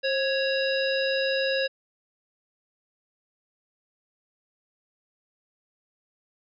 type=harmonic tone with a mistuned harmonic; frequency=554.4 Hz; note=C#5; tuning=in tune; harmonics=1 / 3 / 5 / 7 / 9; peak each=-25 / -30 / -32 / -33 / -35 dBFS; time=0.03-1.68 s; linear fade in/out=20 ms; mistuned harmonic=1; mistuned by=-62 cents; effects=none